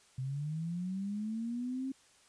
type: linear sweep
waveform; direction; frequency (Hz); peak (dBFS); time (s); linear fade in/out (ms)
sine; up; 127.1 to 269.5; -34; 0.18-1.92; 5
effects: white hiss -64 dBFS RMS until 2.28 s + resampled to 22050 Hz